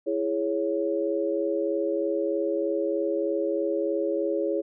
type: chord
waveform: sine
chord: C# minor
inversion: first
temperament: just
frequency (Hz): 332.6 / 415.8 / 554.4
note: E4 / G#4 / C#5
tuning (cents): +16 / +2 / 0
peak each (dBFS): -28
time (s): 0.06-4.62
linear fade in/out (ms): 20
effects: none